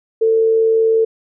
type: tone with amplitude modulation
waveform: sine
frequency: 447.4 Hz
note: A4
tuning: 29 cents sharp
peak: -9 dBFS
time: 0.21-1.05 s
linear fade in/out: 10 ms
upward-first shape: sine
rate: 79.5 Hz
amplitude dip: 30%
effects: none